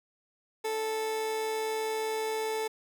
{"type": "tone with amplitude modulation", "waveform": "30% pulse", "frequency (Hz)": 439.2, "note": "A4", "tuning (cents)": -3, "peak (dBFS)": -26, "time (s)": [0.64, 2.68], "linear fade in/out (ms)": 10, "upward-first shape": "sine", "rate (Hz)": 135, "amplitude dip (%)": 25, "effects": []}